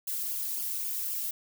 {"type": "noise with flanger", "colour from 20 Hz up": "violet", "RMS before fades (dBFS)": -33, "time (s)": [0.07, 1.31], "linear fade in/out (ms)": 5, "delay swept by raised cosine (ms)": [0.5, 2.1], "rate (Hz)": 3.8, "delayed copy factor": -0.75, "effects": []}